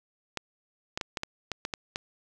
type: clicks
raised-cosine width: 0.2 ms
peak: -14 dBFS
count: 9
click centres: 0.373 / 0.975 / 1.012 / 1.172 / 1.234 / 1.517 / 1.651 / 1.738 / 1.959 s
effects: none